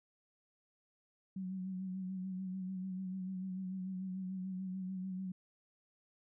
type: tone with vibrato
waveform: sine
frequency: 187.2 Hz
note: F#3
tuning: 20 cents sharp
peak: -38 dBFS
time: 1.36-5.32 s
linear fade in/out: 5 ms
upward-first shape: sine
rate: 6.8 Hz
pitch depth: 37 cents each way
effects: none